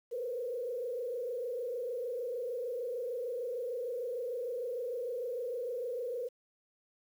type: tone with frequency modulation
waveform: sine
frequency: 489 Hz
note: B4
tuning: 17 cents flat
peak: -34 dBFS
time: 0.11-6.29 s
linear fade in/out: 20 ms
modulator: 26.6 Hz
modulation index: 1.2
effects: 10-bit